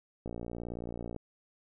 click train, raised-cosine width 2 ms, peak -26 dBFS, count 54, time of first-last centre 0.26-1.163 s, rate 58.7 Hz, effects none

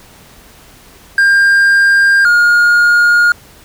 triangle tone pair in turn, 1600 / 1425.4 Hz, G6 / F6, +35 / +35 cents, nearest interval major second, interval 200 cents, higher first, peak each -4 dBFS, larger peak neither, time 1.18-2.25 / 2.25-3.32 s, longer neither, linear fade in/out 2 ms, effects pink hiss -41 dBFS RMS until 3.64 s

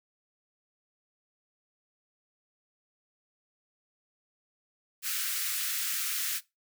white high-pass noise, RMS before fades -32 dBFS, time 5.02-6.41 s, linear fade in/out 50 ms, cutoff 1300 Hz, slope 48 dB/octave, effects noise-tail reverb RT60 0.2 s tail -19 dB re dry

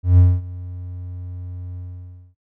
triangle tone with ADSR envelope, 90 Hz, F#2, 47 cents flat, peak -5 dBFS, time 0.03-2.35 s, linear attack 150 ms, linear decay 230 ms, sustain -22 dB, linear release 580 ms, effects noise-tail reverb RT60 0.1 s tail -18 dB re dry

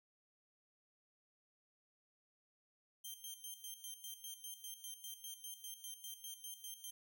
10% pulse tone with tremolo, 3151 Hz, G7, 8 cents sharp, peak -38 dBFS, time 3.04-6.91 s, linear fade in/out 10 ms, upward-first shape square, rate 5 Hz, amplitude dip 70%, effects none

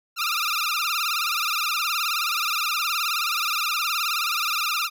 15% pulse tone with vibrato, 1284 Hz, E6, 46 cents flat, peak -16 dBFS, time 0.16-4.9 s, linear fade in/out 50 ms, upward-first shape sine, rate 19 Hz, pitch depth 140 cents each way, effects none

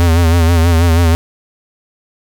square tone with vibrato, 83.9 Hz, E2, 31 cents sharp, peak -8 dBFS, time 0-1.15 s, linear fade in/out 0 ms, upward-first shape sine, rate 6.2 Hz, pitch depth 64 cents each way, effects none

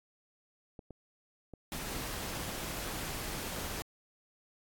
clicks, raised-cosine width 2 ms, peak -33 dBFS, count 3, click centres 0.792 / 0.907 / 1.537 s
pink noise, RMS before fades -39 dBFS, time 1.72-3.82 s, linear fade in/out 0 ms
effects AAC 64 kbps

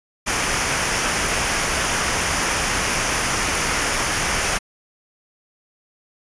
pink noise with comb filter, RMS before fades -21 dBFS, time 0.26-4.59 s, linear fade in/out 20 ms, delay 0.25 ms, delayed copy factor -0.55, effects resampled to 22050 Hz

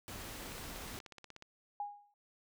pink noise, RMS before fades -46 dBFS, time 0.08-0.99 s, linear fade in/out 0 ms
click train, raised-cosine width 0.2 ms, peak -33 dBFS, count 17, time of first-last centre 0.46-1.424 s, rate 16.6 Hz
sine tone with exponential decay, 820 Hz, G#5, 22 cents flat, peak -34 dBFS, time 1.8-2.14 s, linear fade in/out 2 ms, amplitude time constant 72 ms
effects none

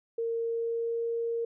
sine tone with pitch glide, 460.1 to 463.8 Hz, A#4 to A#4, -23 to -9 cents, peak -28 dBFS, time 0.18-1.45 s, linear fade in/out 5 ms, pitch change +14 cents, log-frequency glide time 0.34-1.04 s, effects none

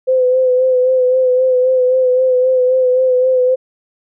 sine tone with vibrato, 510 Hz, C5, 44 cents flat, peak -9 dBFS, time 0.07-3.56 s, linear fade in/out 20 ms, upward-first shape sine, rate 3.8 Hz, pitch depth 31 cents each way, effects none

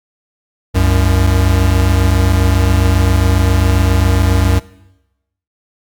square tone pair together, 66.11 / 93.5 Hz, C2 / F#2, +19 / +19 cents, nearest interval tritone, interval 600 cents, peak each -14 / -12 dBFS, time 0.74-4.6 s, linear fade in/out 20 ms, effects noise-tail reverb RT60 0.9 s tail -19 dB re dry + Opus 48 kbps

